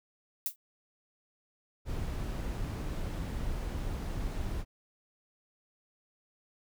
violet noise with exponential decay, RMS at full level -27 dBFS, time 0.46-0.56 s, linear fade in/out 1 ms, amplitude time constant 20 ms
brown noise, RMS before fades -35 dBFS, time 1.85-4.65 s, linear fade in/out 50 ms
effects none

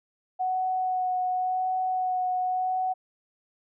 sine tone with vibrato, 740 Hz, F#5, in tune, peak -24 dBFS, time 0.39-2.94 s, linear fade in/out 20 ms, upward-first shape sine, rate 0.91 Hz, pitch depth 13 cents each way, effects none

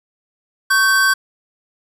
square tone pair together, 1108.7 / 1549.2 Hz, C#6 / G6, 0 / -21 cents, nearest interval tritone, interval 579 cents, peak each -20 / -13 dBFS, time 0.7-1.14 s, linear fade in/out 10 ms, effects resampled to 32000 Hz + 7-bit

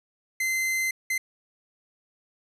45% pulse tone bursts at uneven times, 2068 Hz, C7, 21 cents flat, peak -24 dBFS, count 2, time 0.4-0.91 / 1.1-1.18 s, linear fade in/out 5 ms, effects resampled to 32000 Hz

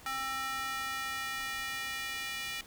square tone with high-pass filter sweep, 266 Hz, C4, 29 cents sharp, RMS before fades -37 dBFS, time 0.06-2.61 s, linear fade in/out 2 ms, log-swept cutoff 1200 to 2300 Hz, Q 1.9, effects pink hiss -54 dBFS RMS until 2.66 s

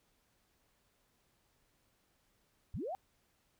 sine linear sweep, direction up, 55.7 to 805 Hz, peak -37 dBFS, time 2.74-2.95 s, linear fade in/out 0 ms, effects pink hiss -75 dBFS RMS until 3.59 s

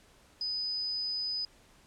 sine tone, 4995 Hz, D#8, 6 cents sharp, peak -31 dBFS, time 0.41-1.45 s, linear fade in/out 2 ms, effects pink hiss -61 dBFS RMS until 1.86 s + low-pass 10000 Hz 12 dB/octave

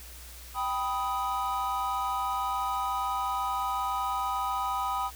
triangle chord, G augmented, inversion none, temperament equal with one note detuned, 784 / 987.8 / 1253.9 Hz, G5 / B5 / D#6, 0 / 0 / +13 cents, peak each -31 / -30 / -30 dBFS, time 0.54-5.11 s, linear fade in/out 50 ms, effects added 60 Hz sine -46 dBFS peak until 5.15 s + white hiss -48 dBFS RMS until 5.15 s

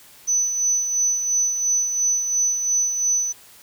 sine tone with tremolo, 6000 Hz, F#8, 23 cents sharp, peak -16 dBFS, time 0.27-3.33 s, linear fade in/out 20 ms, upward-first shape sine, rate 2.9 Hz, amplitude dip 50%, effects white hiss -48 dBFS RMS until 3.62 s

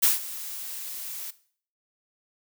blue noise with ADSR envelope, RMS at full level -18 dBFS, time 0.02-1.31 s, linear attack 17 ms, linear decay 150 ms, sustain -18 dB, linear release 10 ms, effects noise-tail reverb RT60 0.5 s tail -17 dB re dry

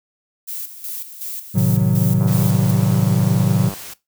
violet noise with tremolo, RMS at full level -28 dBFS, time 0.47-2.72 s, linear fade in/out 20 ms, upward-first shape square, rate 2.7 Hz, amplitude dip 65%
triangle chord, A diminished seventh, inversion none, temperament equal, 110 / 130.81 / 155.56 / 185 Hz, A2 / C3 / Eb3 / Gb3, 0 / 0 / 0 / 0 cents, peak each -17 / -17 / -18 / -15 dBFS, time 1.54-3.7 s, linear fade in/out 20 ms
click train, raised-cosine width 1 ms, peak -18 dBFS, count 153, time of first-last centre 2.21-3.738 s, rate 99.5 Hz
white noise, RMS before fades -34 dBFS, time 2.27-3.94 s, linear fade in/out 10 ms
effects noise-tail reverb RT60 0.2 s tail -18 dB re dry

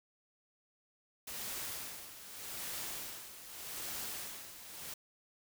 white noise with tremolo, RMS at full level -41 dBFS, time 1.27-4.94 s, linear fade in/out 5 ms, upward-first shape sine, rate 0.83 Hz, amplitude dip 70%, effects none

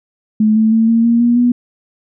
sine tone with pitch steps, 215.5 / 219.9 / 224.4 / 229 / 233.7 / 238.4 / 243.3 Hz, A3 / A3 / A3 / A#3 / A#3 / A#3 / B3, -36 / -1 / +34 / -31 / +5 / +39 / -26 cents, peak -8 dBFS, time 0.4-1.52 s, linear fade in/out 5 ms, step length 160 ms, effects none

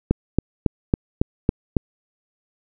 click train, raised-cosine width 3 ms, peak -3 dBFS, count 7, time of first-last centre 0.11-1.767 s, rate 3.62 Hz, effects none

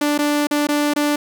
sawtooth tone with dropouts, 293.7 Hz, D4, in tune, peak -12 dBFS, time 0.01-1.16 s, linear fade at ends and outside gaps 5 ms, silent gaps 0.179-0.188 / 0.471-0.51 / 0.671-0.687 / 0.937-0.961 s, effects none

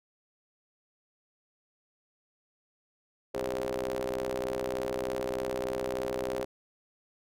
sawtooth ring-modulated tone, 63.3 Hz, B1, 43 cents sharp, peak -24 dBFS, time 3.34-6.45 s, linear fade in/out 10 ms, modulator 466 Hz, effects none

